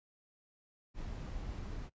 brown noise, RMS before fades -42 dBFS, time 0.94-1.9 s, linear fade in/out 50 ms, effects noise-tail reverb RT60 0.1 s tail -21 dB re dry + resampled to 16000 Hz

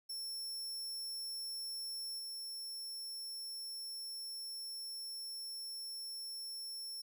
sawtooth tone with level steps, 5400 Hz, E8, 41 cents sharp, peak -38 / -40 dBFS, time 0.09-7.02 s, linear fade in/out 10 ms, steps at 2.18 s, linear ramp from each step 20 ms, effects none

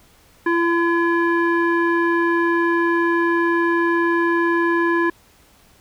square tone with low-pass filter, 339 Hz, E4, 49 cents sharp, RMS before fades -18 dBFS, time 0.46-5.1 s, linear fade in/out 5 ms, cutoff 1500 Hz, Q 6.7, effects pink hiss -53 dBFS RMS until 5.8 s

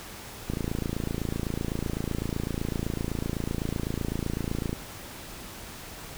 click train, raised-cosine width 3 ms, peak -16 dBFS, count 119, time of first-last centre 0.5-4.729 s, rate 27.9 Hz, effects pink hiss -42 dBFS RMS until 6.17 s

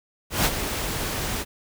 pink noise with ADSR envelope, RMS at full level -19 dBFS, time 0.3-1.45 s, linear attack 150 ms, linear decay 48 ms, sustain -9 dB, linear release 42 ms, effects none

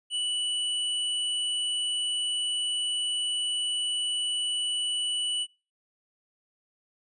square tone, 2960 Hz, F#7, in tune, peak -27 dBFS, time 0.1-5.47 s, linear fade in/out 50 ms, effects noise-tail reverb RT60 0.3 s tail -22 dB re dry + resampled to 24000 Hz

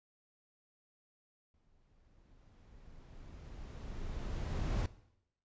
brown noise with exponential growth, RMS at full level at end -32 dBFS, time 1.54-4.86 s, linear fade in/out 1 ms, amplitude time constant 720 ms, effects noise-tail reverb RT60 0.8 s tail -18 dB re dry + resampled to 16000 Hz

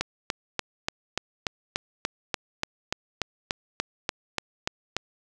click train, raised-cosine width 0.2 ms, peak -8 dBFS, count 18, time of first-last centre 0.01-4.966 s, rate 3.43 Hz, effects none

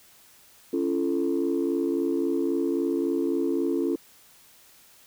sine chord, Db augmented, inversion none, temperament equal with one note detuned, 277.2 / 340.9 / 440 Hz, Db4 / F4 / A4, 0 / -42 / 0 cents, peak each -26 / -25 / -29 dBFS, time 0.73-3.96 s, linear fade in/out 5 ms, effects tanh soft clip ceiling -16 dBFS + white hiss -55 dBFS RMS until 5.06 s

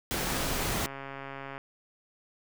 pink noise, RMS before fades -31 dBFS, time 0.11-0.86 s, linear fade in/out 0 ms
click train, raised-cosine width 0.5 ms, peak -25 dBFS, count 179, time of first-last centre 0.28-1.579 s, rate 137 Hz
effects none

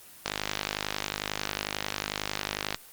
click train, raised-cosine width 0.2 ms, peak -10 dBFS, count 128, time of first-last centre 0.26-2.745 s, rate 51.1 Hz, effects white hiss -50 dBFS RMS until 2.92 s + Opus 24 kbps

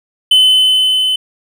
triangle tone with level ramp, 3036 Hz, F#7, 44 cents sharp, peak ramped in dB -3 to -10 dBFS, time 0.31-1.16 s, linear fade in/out 5 ms, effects none

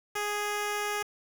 10% pulse tone, 414.9 Hz, G#4, 2 cents flat, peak -21 dBFS, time 0.15-1.03 s, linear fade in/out 10 ms, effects 8-bit

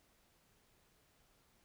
silence, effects pink hiss -72 dBFS RMS until 1.64 s

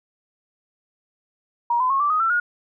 sine tone with pitch steps, 948 / 1016 / 1089 / 1167.1 / 1250.9 / 1340.7 / 1436.9 Hz, A#5 / B5 / C#6 / D6 / D#6 / E6 / F6, +29 / +49 / -31 / -11 / +9 / +29 / +49 cents, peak -17 dBFS, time 1.7-2.4 s, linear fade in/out 5 ms, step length 100 ms, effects none

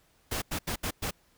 pink noise bursts at uneven times, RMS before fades -32 dBFS, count 5, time 0.31-0.42 / 0.51-0.59 / 0.67-0.76 / 0.83-0.91 / 1.02-1.11 s, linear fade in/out 10 ms, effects pink hiss -66 dBFS RMS until 1.37 s

